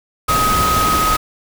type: tone in noise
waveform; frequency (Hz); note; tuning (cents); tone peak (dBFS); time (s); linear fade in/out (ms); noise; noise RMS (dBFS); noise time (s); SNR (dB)
sine; 1262; D#6; +24; -14; 0.28-1.17; 10; pink; -19; 0.28-1.17; +2
effects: none